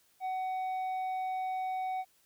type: tone with tanh clipping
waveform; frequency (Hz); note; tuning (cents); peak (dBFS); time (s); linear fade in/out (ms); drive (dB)
sine; 750; F#5; +23; -33; 0.2-2.05; 50; 6
effects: white hiss -68 dBFS RMS until 2.25 s